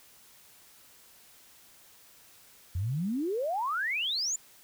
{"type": "exponential sweep", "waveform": "sine", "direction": "up", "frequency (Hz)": [83, 7290], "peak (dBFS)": -28, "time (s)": [2.75, 4.36], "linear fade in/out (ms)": 5, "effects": ["white hiss -57 dBFS RMS until 4.63 s"]}